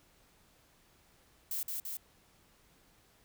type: noise with echo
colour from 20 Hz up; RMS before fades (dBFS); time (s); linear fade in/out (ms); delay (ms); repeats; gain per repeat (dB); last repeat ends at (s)
violet; -36; 1.51-1.63; 2; 170; 2; -2; 1.97
effects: pink hiss -66 dBFS RMS until 3.24 s